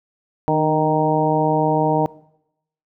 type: harmonic tone with a mistuned harmonic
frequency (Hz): 155.56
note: D#3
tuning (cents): 0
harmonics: 1 / 2 / 3 / 4 / 5 / 6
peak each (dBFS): -22 / -22 / -22 / -22 / -22 / -22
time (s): 0.48-2.06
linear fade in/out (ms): 0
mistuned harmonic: 2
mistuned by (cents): -34
effects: noise-tail reverb RT60 0.8 s tail -21 dB re dry